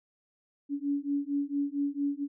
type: beating tone pair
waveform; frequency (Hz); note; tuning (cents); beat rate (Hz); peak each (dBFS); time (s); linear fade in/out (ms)
sine; 281.9 / 286.3; C#4 / D4; +29 / -44; 4.4; -31; 0.69-2.28; 50
effects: none